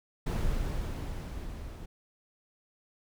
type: noise with level ramp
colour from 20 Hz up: brown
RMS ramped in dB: -29 to -42 dBFS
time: 0.26-1.86 s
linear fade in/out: 10 ms
effects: none